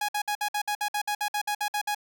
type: tone bursts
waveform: sawtooth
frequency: 830.6 Hz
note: G#5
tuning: in tune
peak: -22 dBFS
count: 15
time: 0.01-1.948 s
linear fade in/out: 5 ms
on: 76 ms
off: 57 ms
effects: none